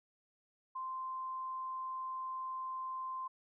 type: tone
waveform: sine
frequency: 1042 Hz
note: C6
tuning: 7 cents flat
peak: -38 dBFS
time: 0.75-3.28 s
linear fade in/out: 10 ms
effects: none